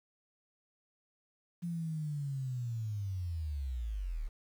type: linear sweep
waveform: sine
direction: down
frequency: 174.61 to 33.48 Hz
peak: -34 dBFS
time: 1.62-4.29 s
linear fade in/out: 20 ms
effects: 10-bit